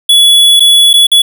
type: tone with dropouts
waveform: square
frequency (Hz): 3400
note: G#7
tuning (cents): +40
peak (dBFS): -3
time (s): 0.09-1.22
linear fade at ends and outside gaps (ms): 5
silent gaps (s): 0.597-0.604 / 0.932-0.938 / 1.069-1.116
effects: none